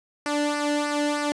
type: tone with flanger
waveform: sawtooth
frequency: 293.7 Hz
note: D4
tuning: in tune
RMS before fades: -25 dBFS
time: 0.26-1.32 s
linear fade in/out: 0 ms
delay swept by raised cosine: 0.28 to 0.88 ms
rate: 3.2 Hz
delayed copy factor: -0.65
effects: resampled to 22050 Hz + 8-bit